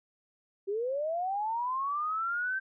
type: linear sweep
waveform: sine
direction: up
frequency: 381.6 to 1568 Hz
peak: -29 dBFS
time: 0.67-2.6 s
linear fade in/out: 20 ms
effects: none